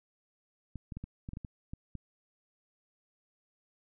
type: clicks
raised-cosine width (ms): 5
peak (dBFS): -28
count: 10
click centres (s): 0.757 / 0.922 / 0.97 / 1.04 / 1.289 / 1.334 / 1.371 / 1.448 / 1.735 / 1.953
effects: none